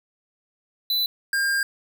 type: tone pair in turn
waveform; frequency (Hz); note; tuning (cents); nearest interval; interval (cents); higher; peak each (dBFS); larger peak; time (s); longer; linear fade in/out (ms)
square; 3993 / 1605.4; B7 / G6; +18 / +41; octave + major third; 1577; first; -21; neither; 0.9-1.06 / 1.33-1.63; second; 2
effects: none